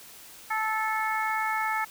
harmonic tone, 437 Hz, A4, 12 cents flat, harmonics 2 / 3 / 4 / 5, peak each -29 / -31 / -32 / -33 dBFS, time 0.5-1.85 s, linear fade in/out 10 ms, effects white hiss -48 dBFS RMS until 1.9 s

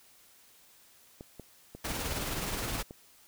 clicks, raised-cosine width 2 ms, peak -30 dBFS, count 6, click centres 1.209 / 1.397 / 1.75 / 1.992 / 2.62 / 2.909 s
pink noise with tremolo, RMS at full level -33 dBFS, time 1.84-2.83 s, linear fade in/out 10 ms, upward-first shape triangle, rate 19 Hz, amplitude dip 40%
effects white hiss -60 dBFS RMS until 3.27 s

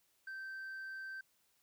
sine tone, 1556 Hz, G6, 13 cents flat, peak -40 dBFS, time 0.27-1.21 s, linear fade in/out 5 ms, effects tanh soft clip ceiling -42 dBFS + white hiss -75 dBFS RMS until 1.62 s

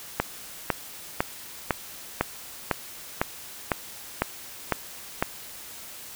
click train, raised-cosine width 0.5 ms, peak -6 dBFS, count 11, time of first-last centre 0.2-5.225 s, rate 1.99 Hz, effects white hiss -42 dBFS RMS until 6.15 s

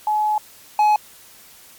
sine / triangle tone pair in turn, 850 / 845.1 Hz, G#5 / G#5, +40 / +30 cents, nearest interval unison, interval 10 cents, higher first, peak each -16 / -10 dBFS, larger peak second, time 0.07-0.38 / 0.79-0.96 s, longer first, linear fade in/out 2 ms, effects white hiss -46 dBFS RMS until 1.78 s + MP3 96 kbps

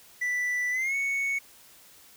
triangle tone with pitch glide, 1975.5 to 2217 Hz, B6 to C#7, 0 to 0 cents, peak -24 dBFS, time 0.21-1.39 s, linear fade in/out 10 ms, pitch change +200 cents, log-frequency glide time 0.71-0.95 s, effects white hiss -54 dBFS RMS until 2.16 s

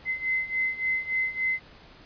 sine beating tone pair, 2052 / 2055.5 Hz, C7 / C7, -34 / -31 cents, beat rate 3.5 Hz, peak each -30 / -27 dBFS, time 0.05-1.6 s, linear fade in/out 50 ms, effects pink hiss -51 dBFS RMS until 2.05 s + resampled to 11025 Hz

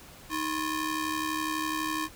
sawtooth ring-modulated tone, 698 Hz, F5, 1 cent flat, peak -22 dBFS, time 0.29-2.09 s, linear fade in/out 50 ms, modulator 385 Hz, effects pink hiss -50 dBFS RMS until 2.15 s

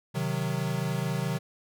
square chord, C diminished, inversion none, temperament equal, 130.81 / 155.56 / 185 Hz, C3 / Eb3 / Gb3, 0 / 0 / 0 cents, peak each -32 / -32 / -34 dBFS, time 0.14-1.39 s, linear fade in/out 20 ms, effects none

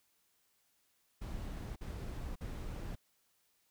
brown noise bursts, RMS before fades -42 dBFS, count 3, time 1.21-2.956 s, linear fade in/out 10 ms, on 550 ms, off 48 ms, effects white hiss -75 dBFS RMS until 3.7 s

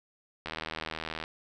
click train, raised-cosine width 0.3 ms, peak -19 dBFS, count 63, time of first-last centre 0.46-1.239 s, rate 79.6 Hz, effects none

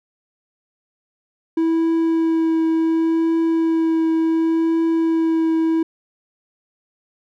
triangle tone with vibrato, 326.2 Hz, E4, 18 cents flat, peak -13 dBFS, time 1.57-5.83 s, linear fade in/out 5 ms, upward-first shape triangle, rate 0.69 Hz, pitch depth 14 cents each way, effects none

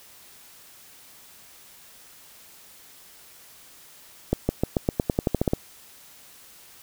accelerating click train, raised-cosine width 2 ms, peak -7 dBFS, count 13, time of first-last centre 4.33-5.534 s, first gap 160 ms, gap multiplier 0.91, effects white hiss -50 dBFS RMS until 6.82 s

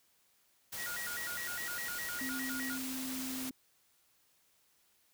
white noise, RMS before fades -42 dBFS, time 0.72-3.5 s, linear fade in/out 10 ms
triangle tone with vibrato, 1652 Hz, G#6, 10 cents flat, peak -38 dBFS, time 0.76-2.79 s, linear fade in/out 50 ms, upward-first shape square, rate 4.9 Hz, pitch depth 250 cents each way
sine tone with pitch glide, 261.6 to 259.5 Hz, C4 to C4, 0 to -14 cents, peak -39 dBFS, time 2.21-3.51 s, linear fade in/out 2 ms, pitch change -14 cents, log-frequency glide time 2.33-3.33 s
effects white hiss -71 dBFS RMS until 5.13 s

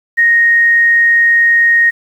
sine tone, 1864.7 Hz, A#6, in tune, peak -6 dBFS, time 0.17-1.91 s, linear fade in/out 20 ms, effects 7-bit

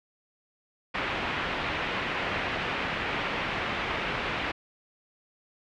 white low-pass noise, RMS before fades -31 dBFS, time 0.94-4.52 s, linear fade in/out 10 ms, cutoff 2700 Hz, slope 24 dB/octave, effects none

